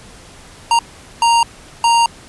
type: tone bursts at uneven times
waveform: square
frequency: 931 Hz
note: A#5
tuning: 2 cents flat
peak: -10 dBFS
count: 3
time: 0.71-0.79 / 1.22-1.43 / 1.84-2.06 s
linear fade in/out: 2 ms
effects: pink hiss -40 dBFS RMS until 2.28 s + resampled to 24000 Hz